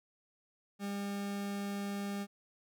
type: tone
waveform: 40% pulse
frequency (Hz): 200.8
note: G3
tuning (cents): +42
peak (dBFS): -35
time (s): 0.79-2.27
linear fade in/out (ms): 50
effects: none